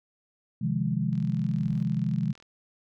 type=chord; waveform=sine; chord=F minor seventh; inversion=second; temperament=equal; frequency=130.81 / 155.56 / 174.61 / 207.7 Hz; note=C3 / Eb3 / F3 / Ab3; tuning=0 / 0 / 0 / 0 cents; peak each=-30 dBFS; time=0.61-2.33 s; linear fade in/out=10 ms
type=noise with exponential growth; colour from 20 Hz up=brown; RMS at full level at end=-47 dBFS; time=0.68-1.83 s; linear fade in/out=0 ms; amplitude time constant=250 ms
type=click train; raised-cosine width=0.2 ms; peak=-35 dBFS; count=55; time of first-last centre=1.13-2.425 s; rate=41.7 Hz
effects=none